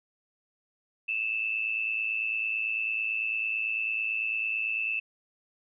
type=tone with amplitude modulation; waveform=sine; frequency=2637 Hz; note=E7; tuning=in tune; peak=-24 dBFS; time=1.08-5 s; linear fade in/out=10 ms; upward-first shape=sine; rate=109 Hz; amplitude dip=70%; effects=none